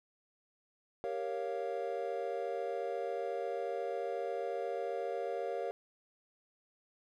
triangle chord, G half-diminished seventh, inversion none, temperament equal, 392 / 466.2 / 554.4 / 698.5 Hz, G4 / Bb4 / Db5 / F5, 0 / 0 / 0 / 0 cents, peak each -40 / -37 / -38 / -39 dBFS, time 1.04-5.71 s, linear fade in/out 0 ms, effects none

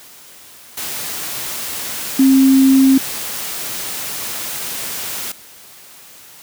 sine tone in noise, 267.1 Hz, C4, 36 cents sharp, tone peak -7 dBFS, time 2.19-2.98 s, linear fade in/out 5 ms, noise white, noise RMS -25 dBFS, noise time 0.77-5.32 s, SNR +15 dB, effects white hiss -41 dBFS RMS until 6.42 s + high-pass 80 Hz 12 dB/octave

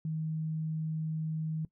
sine tone, 157.9 Hz, D#3, 26 cents sharp, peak -31 dBFS, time 0.05-1.65 s, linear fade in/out 2 ms, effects noise-tail reverb RT60 0.1 s tail -19 dB re dry

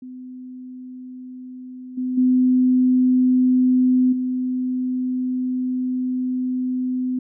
sine tone with level steps, 254 Hz, B3, 49 cents sharp, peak -33 / -21 / -13 / -20 dBFS, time 0.02-7.19 s, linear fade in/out 5 ms, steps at 1.97 / 2.17 / 4.12 s, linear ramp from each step 10 ms, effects none

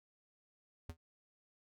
square tone with exponential decay, 82.41 Hz, E2, in tune, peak -40 dBFS, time 0.89-0.97 s, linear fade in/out 5 ms, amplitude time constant 16 ms, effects none

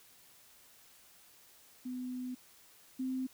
sine tone pair in turn, 251.9 / 259.4 Hz, B3 / C4, +34 / -15 cents, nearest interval minor second, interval 51 cents, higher second, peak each -37 / -33 dBFS, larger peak second, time 1.85-2.35 / 2.99-3.27 s, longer first, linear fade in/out 10 ms, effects white hiss -61 dBFS RMS until 3.33 s

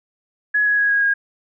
sine tone with pitch steps, 1685 / 1671.4 / 1658 / 1644.6 / 1631.4 Hz, G#6 / G#6 / G#6 / G#6 / G#6, +25 / +11 / -3 / -17 / -31 cents, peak -14 dBFS, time 0.54-1.14 s, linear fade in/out 10 ms, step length 120 ms, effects none

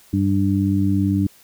harmonic tone, 98 Hz, G2, in tune, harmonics 1 / 2 / 3, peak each -20 / -20 / -20 dBFS, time 0.13-1.27 s, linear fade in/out 5 ms, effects white hiss -51 dBFS RMS until 1.43 s

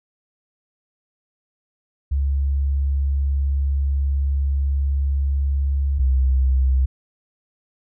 sine tone pair in turn, 69.3 / 65.41 Hz, C#2 / C2, 0 / 0 cents, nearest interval minor second, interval 100 cents, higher first, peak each -17 / -14 dBFS, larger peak second, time 2.11-5.99 / 5.99-6.86 s, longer first, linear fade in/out 10 ms, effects none

